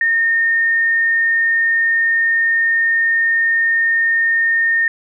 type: tone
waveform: sine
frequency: 1830 Hz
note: A#6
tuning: 32 cents flat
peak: -12 dBFS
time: 0.01-4.88 s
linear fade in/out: 2 ms
effects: none